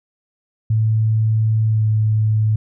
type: tone with pitch glide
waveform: sine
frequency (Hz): 110 to 108.42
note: A2 to A2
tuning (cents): 0 to -25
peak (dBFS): -13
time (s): 0.7-2.56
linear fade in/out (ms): 5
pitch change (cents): -25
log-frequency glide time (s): 1.67-1.85
effects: none